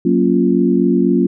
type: chord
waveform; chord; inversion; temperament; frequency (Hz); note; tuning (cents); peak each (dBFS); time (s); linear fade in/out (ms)
sine; Gb major seventh; none; equal; 185 / 233.1 / 277.2 / 349.2; Gb3 / Bb3 / Db4 / F4; 0 / 0 / 0 / 0; -16; 0.05-1.27; 5
effects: none